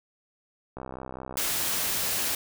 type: click train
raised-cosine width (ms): 1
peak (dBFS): -23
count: 40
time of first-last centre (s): 0.77-1.372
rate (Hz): 64.8
type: noise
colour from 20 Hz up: white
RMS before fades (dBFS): -28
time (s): 1.37-2.35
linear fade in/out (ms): 2
effects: none